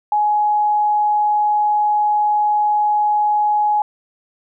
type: tone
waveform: sine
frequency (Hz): 839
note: G#5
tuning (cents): +17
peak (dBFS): -13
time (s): 0.12-3.82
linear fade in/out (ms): 2
effects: none